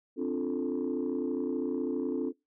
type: chord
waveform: sine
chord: D minor seventh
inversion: third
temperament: equal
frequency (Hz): 261.6 / 293.7 / 349.2 / 440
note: C4 / D4 / F4 / A4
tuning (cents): 0 / 0 / 0 / 0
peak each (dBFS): -32 / -33 / -34 / -34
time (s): 0.16-2.33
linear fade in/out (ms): 50
effects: noise-tail reverb RT60 0.2 s tail -22 dB re dry + tanh soft clip ceiling -23 dBFS